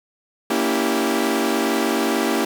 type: chord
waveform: sawtooth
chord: A# diminished seventh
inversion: none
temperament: equal with one note detuned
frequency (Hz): 233.1 / 282.8 / 329.6 / 392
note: A#3 / C#4 / E4 / G4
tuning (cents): 0 / +35 / 0 / 0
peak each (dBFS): -20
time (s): 0.5-2.45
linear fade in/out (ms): 5
effects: 7-bit